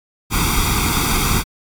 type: noise with comb filter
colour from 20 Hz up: pink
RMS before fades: -17 dBFS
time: 0.3-1.44 s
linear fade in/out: 50 ms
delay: 0.85 ms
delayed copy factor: +0.95
effects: AAC 64 kbps